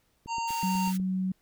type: click train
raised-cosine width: 3 ms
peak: -32 dBFS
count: 7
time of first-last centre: 0.26-0.999 s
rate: 8.12 Hz
type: harmonic tone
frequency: 923 Hz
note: A#5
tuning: 17 cents flat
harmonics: 1 / 3 / 5 / 7 / 8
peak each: -29 / -39 / -43 / -46 / -47 dBFS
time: 0.27-0.93 s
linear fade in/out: 50 ms
type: high-pass noise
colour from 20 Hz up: white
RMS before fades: -42 dBFS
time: 0.47-0.98 s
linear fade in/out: 20 ms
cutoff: 1200 Hz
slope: 96 dB/octave
type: tone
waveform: sine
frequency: 187.1 Hz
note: F#3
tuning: 20 cents sharp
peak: -26 dBFS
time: 0.63-1.32 s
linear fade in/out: 5 ms
effects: pink hiss -70 dBFS RMS until 1.41 s